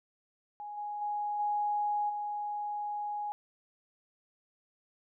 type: tone with level steps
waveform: sine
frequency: 830.6 Hz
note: G#5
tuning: in tune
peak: -39 / -35 / -31 / -28 / -33 dBFS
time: 0.6-3.32 s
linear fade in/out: 0 ms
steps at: 0.77 / 1.01 / 1.39 / 2.09 s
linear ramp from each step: 10 ms
effects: none